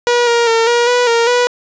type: tone with pitch steps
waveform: sawtooth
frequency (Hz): 482 / 470.6 / 455.3 / 476.5 / 490.2 / 464.8 / 489.2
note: B4 / A#4 / A#4 / A#4 / B4 / A#4 / B4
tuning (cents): -42 / +16 / -41 / +38 / -13 / -5 / -16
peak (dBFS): -6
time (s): 0.07-1.47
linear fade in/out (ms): 0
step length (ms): 200
effects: resampled to 16000 Hz + 8-bit